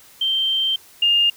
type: tone pair in turn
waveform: sine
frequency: 3136 / 2820 Hz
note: G7 / F7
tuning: 0 / +16 cents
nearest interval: major second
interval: 184 cents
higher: first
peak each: -17 / -13 dBFS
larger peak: second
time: 0.21-0.76 / 1.02-1.3 s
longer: first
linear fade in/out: 5 ms
effects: white hiss -48 dBFS RMS until 1.36 s